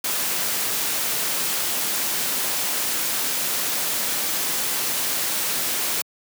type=noise; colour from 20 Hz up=white; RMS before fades=-24 dBFS; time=0.04-6.02 s; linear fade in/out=5 ms; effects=high-pass 150 Hz 12 dB/octave